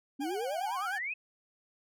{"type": "exponential sweep", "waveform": "sine", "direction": "up", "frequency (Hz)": [268, 2620], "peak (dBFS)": -33, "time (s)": [0.19, 1.14], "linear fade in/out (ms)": 10}
{"type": "tone with vibrato", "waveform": "40% pulse", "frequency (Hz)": 770, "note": "G5", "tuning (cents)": -31, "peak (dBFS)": -36, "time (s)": [0.2, 0.99], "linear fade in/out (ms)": 20, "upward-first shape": "sine", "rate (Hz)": 9.8, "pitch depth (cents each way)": 100}
{"effects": []}